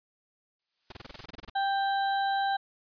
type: noise with exponential growth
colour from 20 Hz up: blue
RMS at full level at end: -41 dBFS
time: 0.59-1.24 s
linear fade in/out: 5 ms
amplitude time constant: 140 ms
type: noise bursts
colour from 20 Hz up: pink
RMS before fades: -42 dBFS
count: 13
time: 0.9-1.498 s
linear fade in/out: 5 ms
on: 22 ms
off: 26 ms
type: harmonic tone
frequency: 787 Hz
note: G5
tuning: 7 cents sharp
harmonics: 1 / 2 / 4 / 5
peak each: -26 / -34 / -45 / -39 dBFS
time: 1.55-2.57 s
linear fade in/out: 10 ms
effects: resampled to 11025 Hz